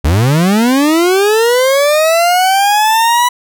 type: linear sweep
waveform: 40% pulse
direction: up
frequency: 65.9 to 987.8 Hz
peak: -7 dBFS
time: 0.04-3.29 s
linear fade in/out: 10 ms
effects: none